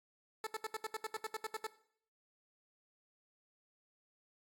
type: tone bursts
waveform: 15% pulse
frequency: 438.4 Hz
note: A4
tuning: 6 cents flat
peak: -31 dBFS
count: 13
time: 0.44-1.668 s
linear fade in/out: 2 ms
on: 28 ms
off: 72 ms
effects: noise-tail reverb RT60 0.6 s tail -17 dB re dry + AAC 64 kbps